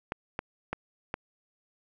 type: clicks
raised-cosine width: 0.5 ms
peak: -16 dBFS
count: 4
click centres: 0.121 / 0.391 / 0.73 / 1.141 s
effects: none